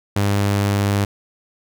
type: tone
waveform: sawtooth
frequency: 100.8 Hz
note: G2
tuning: 49 cents sharp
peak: -12 dBFS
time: 0.16-1.05 s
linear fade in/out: 5 ms
effects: none